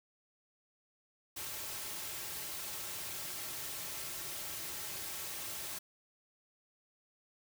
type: noise with comb filter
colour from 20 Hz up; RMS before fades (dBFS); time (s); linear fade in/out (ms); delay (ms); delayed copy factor
white; -42; 1.36-5.79; 10; 4.1; -0.55
effects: none